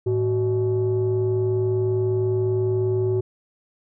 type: tone pair together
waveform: sine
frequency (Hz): 108.6 / 374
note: A2 / F#4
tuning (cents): -22 / +19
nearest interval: octave + major sixth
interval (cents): 2141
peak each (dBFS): -21 / -19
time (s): 0.06-3.21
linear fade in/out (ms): 10
effects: tanh soft clip ceiling -15 dBFS